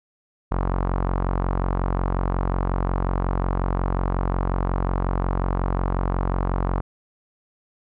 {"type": "tone with low-pass filter", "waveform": "sawtooth", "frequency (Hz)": 45.53, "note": "F#1", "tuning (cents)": -27, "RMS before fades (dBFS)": -23, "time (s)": [0.51, 6.81], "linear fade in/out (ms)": 10, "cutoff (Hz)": 1100, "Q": 2.4, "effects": []}